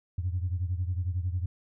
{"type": "beating tone pair", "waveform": "sine", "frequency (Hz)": [87.31, 98.31], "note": ["F2", "G2"], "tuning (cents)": [0, 5], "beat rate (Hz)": 11, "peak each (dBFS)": [-28, -32], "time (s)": [0.18, 1.46], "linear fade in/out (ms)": 5, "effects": ["tanh soft clip ceiling -21 dBFS"]}